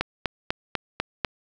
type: click train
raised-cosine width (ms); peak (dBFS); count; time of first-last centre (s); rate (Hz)
0.3; -7; 6; 0.01-1.248; 4.04
effects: none